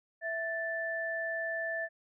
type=tone pair together; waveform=sine; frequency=659.3 / 1760.1 Hz; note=E5 / A6; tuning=0 / 0 cents; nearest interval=octave + perfect fourth; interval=1700 cents; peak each=-36 / -34 dBFS; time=0.21-1.89 s; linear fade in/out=50 ms; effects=none